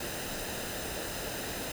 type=noise with comb filter; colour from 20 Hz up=pink; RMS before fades=-37 dBFS; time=0-1.72 s; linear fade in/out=5 ms; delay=0.89 ms; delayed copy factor=-0.5; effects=none